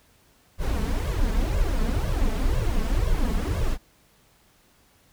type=noise with flanger; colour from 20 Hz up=brown; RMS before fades=-23 dBFS; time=0.58-3.78 s; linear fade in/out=50 ms; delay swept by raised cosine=1.8 to 4.6 ms; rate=2 Hz; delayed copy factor=+0.9; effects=pink hiss -60 dBFS RMS until 5.12 s